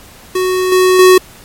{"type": "tone with level steps", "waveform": "square", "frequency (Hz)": 370, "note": "F#4", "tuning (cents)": 0, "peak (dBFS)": [-12, -7, -3], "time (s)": [0.35, 1.18], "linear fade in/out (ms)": 5, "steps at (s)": [0.72, 0.99], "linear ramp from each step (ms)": 2, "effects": ["pink hiss -38 dBFS RMS until 1.44 s", "MP3 64 kbps"]}